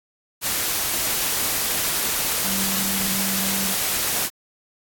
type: tone in noise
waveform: sine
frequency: 193.4 Hz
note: G3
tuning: 23 cents flat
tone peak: -29 dBFS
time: 2.43-3.75 s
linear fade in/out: 50 ms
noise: white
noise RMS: -23 dBFS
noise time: 0.41-4.3 s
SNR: -9 dB
effects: AAC 64 kbps